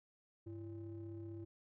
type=ring-modulated tone; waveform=triangle; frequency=117.9 Hz; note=A#2; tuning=20 cents sharp; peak=-40 dBFS; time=0.46-1.45 s; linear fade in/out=10 ms; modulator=218 Hz; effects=none